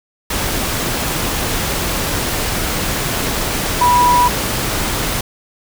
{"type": "tone in noise", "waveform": "sine", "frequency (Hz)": 979, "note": "B5", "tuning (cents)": -15, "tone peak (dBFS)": -9, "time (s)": [3.81, 4.28], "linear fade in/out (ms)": 5, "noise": "pink", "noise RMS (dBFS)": -19, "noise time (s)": [0.3, 5.21], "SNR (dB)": 7, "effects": []}